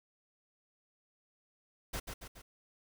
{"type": "noise with echo", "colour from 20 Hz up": "pink", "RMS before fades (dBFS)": -38, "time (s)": [1.93, 2], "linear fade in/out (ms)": 10, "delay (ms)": 140, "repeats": 3, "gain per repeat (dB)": -5, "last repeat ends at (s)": 2.42, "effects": []}